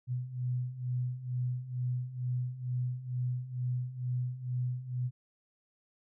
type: beating tone pair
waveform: sine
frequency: 123.47 / 125.67 Hz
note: B2 / B2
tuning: 0 / +31 cents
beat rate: 2.2 Hz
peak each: -37 / -33 dBFS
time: 0.07-5.11 s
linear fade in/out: 50 ms
effects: none